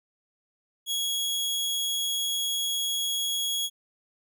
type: tone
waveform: sawtooth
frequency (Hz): 3329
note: G#7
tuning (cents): +3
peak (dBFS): -23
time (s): 0.86-3.7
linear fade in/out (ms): 50
effects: none